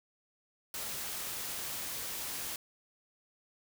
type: noise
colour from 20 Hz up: white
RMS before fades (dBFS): -39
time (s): 0.74-2.56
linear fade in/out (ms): 2
effects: none